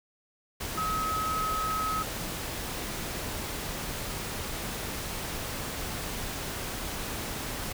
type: tone in noise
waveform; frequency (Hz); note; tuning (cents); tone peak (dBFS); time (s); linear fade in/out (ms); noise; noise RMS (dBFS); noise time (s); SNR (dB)
sine; 1279; D#6; +47; -28; 0.77-2.03; 10; pink; -35; 0.6-7.73; +4
effects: none